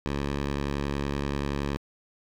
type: tone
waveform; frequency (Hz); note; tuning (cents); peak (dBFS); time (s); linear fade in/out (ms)
10% pulse; 70.6; C#2; +32; -19; 0.06-1.77; 0
effects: low-pass 5000 Hz 12 dB/octave + 8-bit